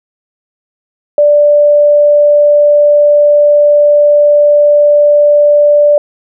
sine tone, 587.3 Hz, D5, in tune, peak -3 dBFS, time 1.18-5.98 s, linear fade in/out 2 ms, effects none

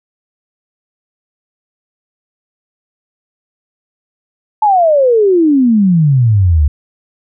sine exponential sweep, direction down, 880 to 69.6 Hz, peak -6 dBFS, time 4.62-6.68 s, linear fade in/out 5 ms, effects none

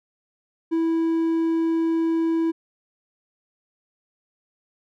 triangle tone, 328.1 Hz, E4, 8 cents flat, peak -17 dBFS, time 0.71-2.52 s, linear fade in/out 20 ms, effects none

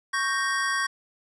square chord, G diminished, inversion second, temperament equal, 1108.7 / 1568 / 1864.7 Hz, Db6 / G6 / Bb6, 0 / 0 / 0 cents, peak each -29 dBFS, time 0.13-0.87 s, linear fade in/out 10 ms, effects resampled to 22050 Hz + 10-bit

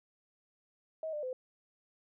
sine tone with pitch steps, 636 / 598 / 511 Hz, D#5 / D5 / C5, +38 / +31 / -41 cents, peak -35 dBFS, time 1.03-1.33 s, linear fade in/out 2 ms, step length 100 ms, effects none

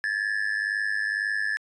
triangle tone with amplitude modulation, 1726 Hz, A6, 34 cents flat, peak -19 dBFS, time 0.04-1.57 s, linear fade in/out 0 ms, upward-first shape sine, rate 102 Hz, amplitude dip 85%, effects resampled to 24000 Hz

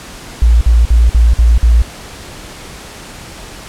sine tone bursts, 57.9 Hz, A#1, 11 cents flat, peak -4 dBFS, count 6, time 0.42-1.82 s, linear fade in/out 0 ms, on 190 ms, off 52 ms, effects pink hiss -31 dBFS RMS until 3.68 s + low-pass 10000 Hz 12 dB/octave

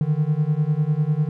triangle beating tone pair, 146.83 / 156.83 Hz, D3 / D#3, 0 / +14 cents, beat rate 10 Hz, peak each -19 dBFS, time 0.01-1.29 s, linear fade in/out 2 ms, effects none

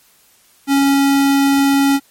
square tone, 277.2 Hz, C#4, in tune, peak -11 dBFS, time 0.67-2 s, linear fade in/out 50 ms, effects white hiss -52 dBFS RMS until 2.1 s + MP3 64 kbps

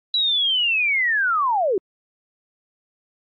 sine linear sweep, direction down, 3951 to 349.2 Hz, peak -17 dBFS, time 0.14-1.78 s, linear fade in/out 2 ms, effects AAC 64 kbps

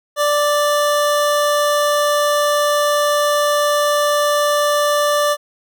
25% pulse tone, 587.3 Hz, D5, in tune, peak -10 dBFS, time 0.16-5.37 s, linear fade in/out 50 ms, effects none

